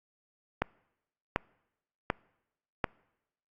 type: click train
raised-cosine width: 0.5 ms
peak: -11 dBFS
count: 4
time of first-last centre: 0.62-2.842 s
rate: 1.35 Hz
effects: noise-tail reverb RT60 0.9 s tail -26 dB re dry + Opus 48 kbps